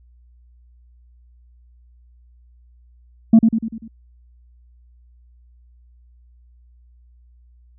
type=tone with echo; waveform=sine; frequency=224.6 Hz; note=A3; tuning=36 cents sharp; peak=-3 dBFS; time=3.33-3.39 s; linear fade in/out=5 ms; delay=98 ms; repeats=5; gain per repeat=-6 dB; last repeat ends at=3.88 s; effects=tanh soft clip ceiling -4 dBFS + added 60 Hz sine -48 dBFS peak until 7.78 s